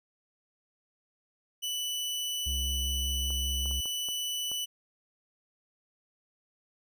sawtooth tone, 2975 Hz, F#7, 9 cents sharp, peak -28 dBFS, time 1.62-4.66 s, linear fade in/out 20 ms
triangle tone with vibrato, 67.2 Hz, C2, 47 cents sharp, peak -29 dBFS, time 2.46-3.81 s, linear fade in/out 10 ms, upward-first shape sine, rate 5.1 Hz, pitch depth 22 cents each way
clicks, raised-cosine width 1 ms, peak -32 dBFS, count 6, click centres 3.305 / 3.658 / 3.712 / 3.857 / 4.087 / 4.516 s
effects none

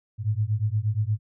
sine beating tone pair, 102.7 / 111.2 Hz, G#2 / A2, -19 / +19 cents, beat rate 8.5 Hz, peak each -25 dBFS, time 0.18-1.19 s, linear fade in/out 50 ms, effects none

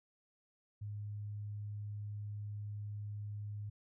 sine tone, 103.83 Hz, G#2, in tune, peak -40 dBFS, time 0.81-3.7 s, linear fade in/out 10 ms, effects none

